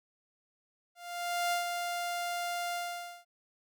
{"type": "tone with ADSR envelope", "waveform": "sawtooth", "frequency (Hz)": 699, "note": "F5", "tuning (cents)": 1, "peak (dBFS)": -24, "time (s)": [0.95, 3.25], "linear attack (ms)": 570, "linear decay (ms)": 120, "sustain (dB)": -5, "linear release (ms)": 510, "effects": []}